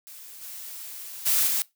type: noise with level steps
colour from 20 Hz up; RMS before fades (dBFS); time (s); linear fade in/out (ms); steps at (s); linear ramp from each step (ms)
blue; -44 / -39 / -22 / -25; 0.07-1.62; 0; 0.41 / 1.25 / 1.46; 20
effects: noise-tail reverb RT60 0.2 s tail -21 dB re dry